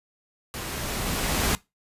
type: noise with level ramp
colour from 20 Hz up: pink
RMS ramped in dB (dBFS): -34 to -23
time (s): 0.54-1.55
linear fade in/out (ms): 0
effects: noise-tail reverb RT60 0.2 s tail -20 dB re dry + resampled to 32000 Hz